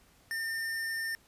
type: tone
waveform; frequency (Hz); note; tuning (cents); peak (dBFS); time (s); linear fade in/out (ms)
square; 1807; A6; +46; -33; 0.31-1.15; 0
effects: pink hiss -63 dBFS RMS until 1.27 s + resampled to 32000 Hz